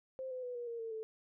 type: tone with pitch steps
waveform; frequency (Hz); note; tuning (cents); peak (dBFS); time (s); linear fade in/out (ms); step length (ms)
sine; 523.3 / 508.4 / 493.9 / 479.9 / 466.2 / 452.9 / 440; C5 / C5 / B4 / B4 / A#4 / A#4 / A4; 0 / -50 / 0 / -50 / 0 / -50 / 0; -39; 0.19-1.03; 0; 120
effects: none